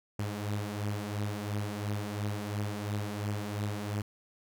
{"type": "beating tone pair", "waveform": "sawtooth", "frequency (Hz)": [102.8, 105.7], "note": ["G#2", "G#2"], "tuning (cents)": [-17, 31], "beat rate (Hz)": 2.9, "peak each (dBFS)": [-30, -34], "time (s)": [0.19, 4.02], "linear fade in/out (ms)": 5, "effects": []}